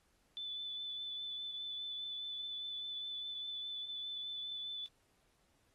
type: tone with vibrato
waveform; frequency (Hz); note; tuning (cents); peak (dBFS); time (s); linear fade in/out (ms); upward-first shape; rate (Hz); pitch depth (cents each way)
sine; 3496; A7; -12; -40; 0.37-4.86; 0; sine; 4.9; 16
effects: pink hiss -75 dBFS RMS until 5.74 s + AAC 32 kbps